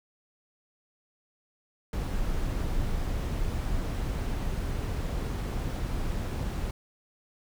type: noise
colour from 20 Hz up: brown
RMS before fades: -30 dBFS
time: 1.93-6.71 s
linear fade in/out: 2 ms
effects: none